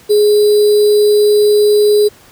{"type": "tone with sample-and-hold", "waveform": "sine", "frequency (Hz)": 417.7, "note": "G#4", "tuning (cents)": 10, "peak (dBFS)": -6, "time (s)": [0.09, 2.09], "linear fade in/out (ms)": 20, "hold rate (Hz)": 4410, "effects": ["pink hiss -43 dBFS RMS until 2.31 s", "high-pass 60 Hz 12 dB/octave"]}